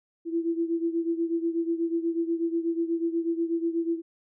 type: beating tone pair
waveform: sine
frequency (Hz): 331.9 / 340.1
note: E4 / F4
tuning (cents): +12 / -46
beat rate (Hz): 8.2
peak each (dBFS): -26 / -30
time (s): 0.25-4.02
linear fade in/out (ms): 50
effects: none